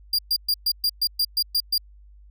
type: tone bursts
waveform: 45% pulse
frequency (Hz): 4791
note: D8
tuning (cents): +34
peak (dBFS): -18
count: 10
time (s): 0.13-1.78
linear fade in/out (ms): 5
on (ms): 57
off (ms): 120
effects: added 50 Hz sine -46 dBFS peak until 2.3 s